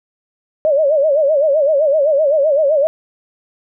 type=tone with vibrato; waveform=sine; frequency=590 Hz; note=D5; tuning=8 cents sharp; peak=-10 dBFS; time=0.65-2.87 s; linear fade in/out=0 ms; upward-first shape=sine; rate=7.8 Hz; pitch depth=140 cents each way; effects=none